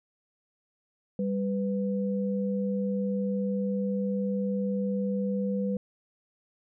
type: tone pair together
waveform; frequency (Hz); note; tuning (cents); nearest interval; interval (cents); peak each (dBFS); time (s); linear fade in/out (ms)
sine; 197 / 496.4; G3 / B4; +9 / +9; octave + major third; 1600; -27 / -32; 1.19-5.77; 2
effects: none